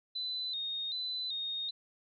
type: tone with vibrato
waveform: sine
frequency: 3855 Hz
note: B7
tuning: 43 cents flat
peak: -34 dBFS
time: 0.15-1.71 s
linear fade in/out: 10 ms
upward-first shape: square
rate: 1.3 Hz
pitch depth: 68 cents each way
effects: none